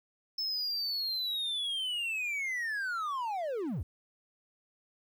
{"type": "linear sweep", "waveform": "triangle", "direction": "down", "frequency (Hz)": [5274, 55.2], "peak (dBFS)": -30, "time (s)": [0.38, 3.83], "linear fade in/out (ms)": 5, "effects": ["11-bit"]}